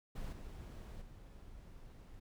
brown noise with level steps, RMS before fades -42 / -48 / -54 dBFS, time 0.15-2.2 s, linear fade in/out 10 ms, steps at 0.32 / 1.01 s, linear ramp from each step 10 ms, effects none

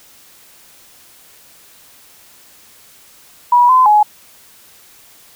sine tone with pitch steps, 971 / 1023 / 841 Hz, B5 / C6 / G#5, -30 / -39 / +22 cents, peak -6 dBFS, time 3.52-4.03 s, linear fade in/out 5 ms, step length 170 ms, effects white hiss -45 dBFS RMS until 5.35 s

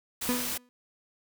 white noise, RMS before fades -33 dBFS, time 0.21-0.58 s, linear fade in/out 10 ms
35% pulse tone with exponential decay, 246.9 Hz, B3, in tune, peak -22 dBFS, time 0.29-0.69 s, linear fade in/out 0 ms, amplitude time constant 86 ms
effects none

